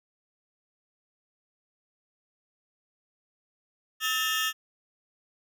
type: tone cluster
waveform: 35% pulse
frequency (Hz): 1290 / 1783 / 2829 / 3234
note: E6 / A6 / F7 / G#7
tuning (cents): -38 / +22 / +22 / -47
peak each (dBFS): -31 / -28 / -30 / -31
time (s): 4-4.53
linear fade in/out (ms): 50
effects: none